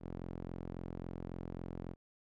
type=tone with band-pass filter; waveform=sawtooth; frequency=43.65 Hz; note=F1; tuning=in tune; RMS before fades=-44 dBFS; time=0-1.96 s; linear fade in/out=50 ms; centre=270 Hz; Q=0.67; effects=none